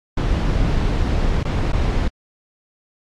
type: noise with dropouts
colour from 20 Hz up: brown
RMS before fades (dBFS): -18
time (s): 0.17-2.08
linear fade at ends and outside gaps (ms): 5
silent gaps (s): 1.431-1.45 / 1.72-1.73
effects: low-pass 5000 Hz 12 dB/octave + AAC 64 kbps